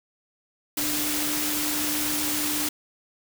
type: tone in noise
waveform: sine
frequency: 298.9 Hz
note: D4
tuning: 31 cents sharp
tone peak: -31 dBFS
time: 0.77-2.69 s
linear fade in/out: 5 ms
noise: white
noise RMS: -27 dBFS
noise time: 0.77-2.69 s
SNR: -7 dB
effects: none